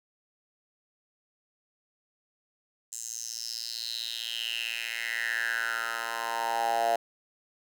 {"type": "tone with high-pass filter sweep", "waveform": "10% pulse", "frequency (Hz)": 115.5, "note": "A#2", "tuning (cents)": -16, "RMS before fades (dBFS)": -32, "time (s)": [2.92, 6.96], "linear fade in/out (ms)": 5, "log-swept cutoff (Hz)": [7300, 680], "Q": 6.1, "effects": []}